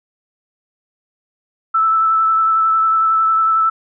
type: tone with vibrato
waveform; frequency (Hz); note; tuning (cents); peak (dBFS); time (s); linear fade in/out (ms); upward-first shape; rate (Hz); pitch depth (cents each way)
sine; 1317; E6; -2; -11; 1.74-3.7; 10; triangle; 11; 18
effects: none